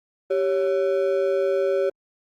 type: ring-modulated tone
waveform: triangle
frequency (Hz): 473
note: A#4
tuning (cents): +25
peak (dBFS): -14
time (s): 0.3-1.9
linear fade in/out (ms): 10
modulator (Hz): 82.3
effects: Opus 24 kbps